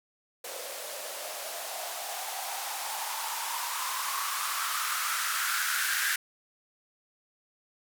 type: noise with band-pass filter sweep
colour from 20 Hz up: violet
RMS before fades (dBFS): -33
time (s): 0.44-6.16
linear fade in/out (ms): 5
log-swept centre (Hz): 520 to 1600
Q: 5.6
effects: none